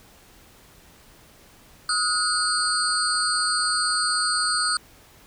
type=tone cluster; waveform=sine; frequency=1260 / 1444 / 4334 / 4727 / 8540 Hz; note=D#6 / F#6 / C#8 / D8 / C9; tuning=+21 / -43 / -40 / +10 / +34 cents; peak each=-27 dBFS; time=1.89-4.77 s; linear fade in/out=2 ms; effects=pink hiss -52 dBFS RMS until 5.26 s